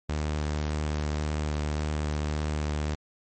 sawtooth tone with vibrato, 75.4 Hz, D2, 46 cents sharp, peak -23 dBFS, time 0.09-2.95 s, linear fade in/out 5 ms, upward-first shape sine, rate 1.8 Hz, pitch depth 13 cents each way, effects MP3 32 kbps

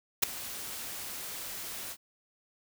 white noise with ADSR envelope, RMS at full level -21 dBFS, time 0.22-1.97 s, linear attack 15 ms, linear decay 4 ms, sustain -19 dB, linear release 59 ms, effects none

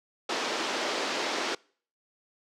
pink band-pass noise, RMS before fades -31 dBFS, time 0.29-1.55 s, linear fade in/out 5 ms, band 300 to 5900 Hz, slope 24 dB/octave, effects noise-tail reverb RT60 0.5 s tail -26 dB re dry

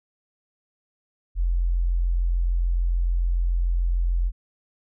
sine tone, 43.42 Hz, F1, 9 cents flat, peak -19 dBFS, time 1.35-4.32 s, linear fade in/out 50 ms, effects none

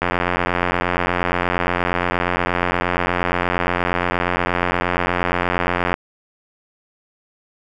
click train, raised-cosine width 0.5 ms, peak -3 dBFS, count 525, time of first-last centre 0.02-5.941 s, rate 88.5 Hz, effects none

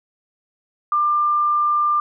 sine tone, 1193 Hz, D6, 27 cents sharp, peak -15 dBFS, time 0.92-2 s, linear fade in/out 2 ms, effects none

